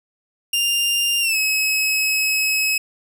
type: tone with pitch glide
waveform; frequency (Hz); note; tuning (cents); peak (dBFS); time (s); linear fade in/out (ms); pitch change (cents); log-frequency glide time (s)
sawtooth; 2797 to 2565; F7 to E7; +2 to -48; -14; 0.53-2.78; 5; -150; 1.21-1.37
effects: none